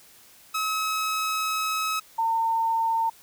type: tone pair in turn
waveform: sawtooth / sine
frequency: 1283 / 907.2 Hz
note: E6 / A#5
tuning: -47 / -47 cents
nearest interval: tritone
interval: 600 cents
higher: first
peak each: -21 dBFS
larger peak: neither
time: 0.54-2 / 2.18-3.1 s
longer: first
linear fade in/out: 10 ms
effects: white hiss -53 dBFS RMS until 3.22 s